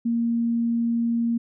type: tone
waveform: sine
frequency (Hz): 233.1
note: A#3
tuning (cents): 0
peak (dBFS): -20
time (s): 0.05-1.38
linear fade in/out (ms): 10
effects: none